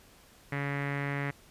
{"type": "tone with low-pass filter", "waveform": "sawtooth", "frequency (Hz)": 141.4, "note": "C#3", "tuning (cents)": 35, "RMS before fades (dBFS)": -33, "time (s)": [0.52, 1.31], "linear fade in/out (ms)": 5, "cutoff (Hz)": 2000, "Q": 5, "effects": ["pink hiss -58 dBFS RMS until 1.5 s", "resampled to 32000 Hz"]}